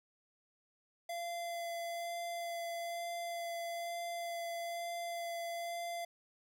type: tone with vibrato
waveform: square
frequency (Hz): 684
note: F5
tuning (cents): -36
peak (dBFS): -39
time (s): 1.09-6.05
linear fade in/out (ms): 5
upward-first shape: sine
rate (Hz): 1.1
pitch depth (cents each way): 10
effects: none